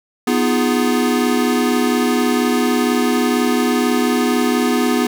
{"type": "chord", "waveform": "square", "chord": "F half-diminished seventh", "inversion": "second", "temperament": "equal", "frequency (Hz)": [246.9, 311.1, 349.2, 415.3], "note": ["Cb4", "Eb4", "F4", "Ab4"], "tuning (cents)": [0, 0, 0, 0], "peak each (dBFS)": [-17, -23, -23, -22], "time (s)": [0.27, 5.07], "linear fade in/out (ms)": 5, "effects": []}